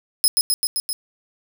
15% pulse tone with echo, 5110 Hz, D#8, 45 cents sharp, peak -7 dBFS, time 0.24-0.28 s, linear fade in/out 0 ms, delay 130 ms, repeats 5, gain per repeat -2 dB, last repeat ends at 0.93 s, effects none

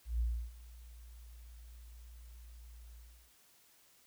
sine tone with ADSR envelope, 58.27 Hz, A#1, in tune, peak -29 dBFS, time 0.05-3.33 s, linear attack 150 ms, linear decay 310 ms, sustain -21 dB, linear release 380 ms, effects white hiss -66 dBFS RMS until 4.06 s

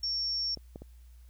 sine tone, 5480 Hz, F8, 34 cents flat, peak -29 dBFS, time 0.03-0.55 s, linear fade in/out 5 ms
clicks, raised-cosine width 2 ms, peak -31 / -28 / -31 dBFS, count 3, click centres 0.573 / 0.759 / 0.82 s
effects added 60 Hz sine -50 dBFS peak until 1.29 s + white hiss -69 dBFS RMS until 1.29 s

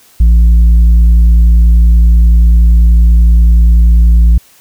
sine tone with tanh clipping, 56.9 Hz, A#1, 41 cents flat, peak -3 dBFS, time 0.2-4.38 s, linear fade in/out 5 ms, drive 4 dB, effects white hiss -44 dBFS RMS until 4.6 s

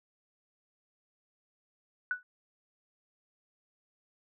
sine tone with exponential decay, 1480 Hz, F#6, in tune, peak -25 dBFS, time 2.11-2.23 s, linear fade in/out 1 ms, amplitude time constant 26 ms, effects none

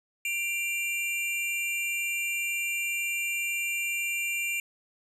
square tone pair together, 2364 / 2766 Hz, D7 / F7, +11 / -17 cents, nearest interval minor third, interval 272 cents, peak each -30 / -34 dBFS, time 0.25-4.6 s, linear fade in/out 2 ms, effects resampled to 32000 Hz + 10-bit

